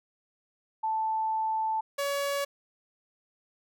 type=tone pair in turn; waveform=sine / sawtooth; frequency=880 / 563.9 Hz; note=A5 / C#5; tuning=0 / +30 cents; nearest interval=minor sixth; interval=770 cents; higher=first; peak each=-26 / -24 dBFS; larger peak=second; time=0.83-1.81 / 1.98-2.45 s; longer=first; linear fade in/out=10 ms; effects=none